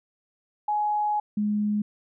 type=tone pair in turn; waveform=sine; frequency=839 / 209 Hz; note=G#5 / G#3; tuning=+17 / +11 cents; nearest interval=2 octaves; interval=2406 cents; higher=first; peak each=-22 dBFS; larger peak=neither; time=0.68-1.2 / 1.37-1.82 s; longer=first; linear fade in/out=5 ms; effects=none